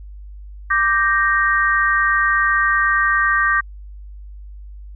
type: chord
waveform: sine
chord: G minor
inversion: second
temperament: equal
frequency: 1174.7 / 1568 / 1864.7 Hz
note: D6 / G6 / Bb6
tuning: 0 / 0 / 0 cents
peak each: -18 dBFS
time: 0.7-3.61 s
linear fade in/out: 10 ms
effects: added 50 Hz sine -33 dBFS peak until 4.95 s